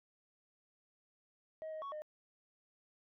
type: tone with pitch steps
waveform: sine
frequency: 632 / 627 / 1113 / 610 Hz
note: D#5 / D#5 / C#6 / D#5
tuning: +27 / +13 / +7 / -34 cents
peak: -39 dBFS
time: 1.62-2.02 s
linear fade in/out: 0 ms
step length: 100 ms
effects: tanh soft clip ceiling -40 dBFS